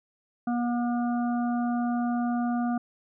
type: harmonic tone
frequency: 240.2 Hz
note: B3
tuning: 48 cents flat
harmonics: 1 / 3 / 5 / 6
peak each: -25 / -32 / -40 / -42 dBFS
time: 0.47-2.78 s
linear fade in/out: 5 ms
effects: none